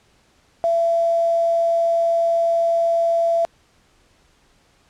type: tone with quantisation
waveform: sine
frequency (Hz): 672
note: E5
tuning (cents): +33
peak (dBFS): -15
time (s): 0.64-3.45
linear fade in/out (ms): 0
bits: 7
effects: pink hiss -58 dBFS RMS until 4.89 s + low-pass 8000 Hz 12 dB/octave